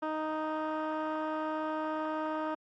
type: tone with low-pass filter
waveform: 15% pulse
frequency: 311.1 Hz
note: D#4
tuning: in tune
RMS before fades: -34 dBFS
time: 0.02-2.55 s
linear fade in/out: 10 ms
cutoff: 1500 Hz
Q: 1.2
effects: AAC 64 kbps